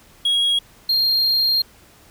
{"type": "tone pair in turn", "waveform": "triangle", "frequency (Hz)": [3302, 4211], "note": ["G#7", "C8"], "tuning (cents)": [-11, 10], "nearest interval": "major third", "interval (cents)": 421, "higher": "second", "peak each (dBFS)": -14, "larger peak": "neither", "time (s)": [[0.25, 0.59], [0.89, 1.62]], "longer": "second", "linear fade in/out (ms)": 5, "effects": ["pink hiss -50 dBFS RMS until 2.1 s"]}